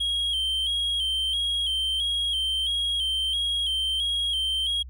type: tone with vibrato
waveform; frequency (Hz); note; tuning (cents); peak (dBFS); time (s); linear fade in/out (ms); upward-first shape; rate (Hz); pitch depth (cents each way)
triangle; 3206; G7; +38; -22; 0-4.83; 10; square; 1.5; 45
effects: added 63 Hz sine -38 dBFS peak until 4.89 s